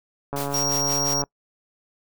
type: click train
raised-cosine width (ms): 1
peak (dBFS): -15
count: 129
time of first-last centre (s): 0.33-1.238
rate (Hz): 141
type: noise with tremolo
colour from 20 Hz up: white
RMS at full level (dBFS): -32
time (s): 0.36-1.14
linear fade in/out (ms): 2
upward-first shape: sine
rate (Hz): 5.7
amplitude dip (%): 85
type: tone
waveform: square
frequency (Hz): 5620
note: F8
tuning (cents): +10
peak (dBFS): -23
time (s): 0.54-1.22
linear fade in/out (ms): 2
effects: noise-tail reverb RT60 0.1 s tail -25 dB re dry